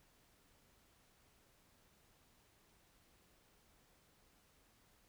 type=silence; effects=pink hiss -71 dBFS RMS until 5.08 s